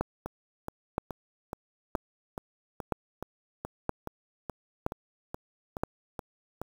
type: two click trains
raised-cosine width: 1 ms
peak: -21 / -13 dBFS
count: 16 / 7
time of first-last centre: 0.26-6.616 / 0.01-5.835 s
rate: 2.36 / 1.03 Hz
effects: 7-bit